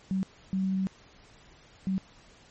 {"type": "tone bursts at uneven times", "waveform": "sine", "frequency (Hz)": 190.3, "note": "F#3", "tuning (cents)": 49, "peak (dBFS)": -25, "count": 3, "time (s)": [[0.11, 0.23], [0.53, 0.87], [1.87, 1.98]], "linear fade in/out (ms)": 0, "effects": ["pink hiss -56 dBFS RMS until 2.5 s", "MP3 32 kbps"]}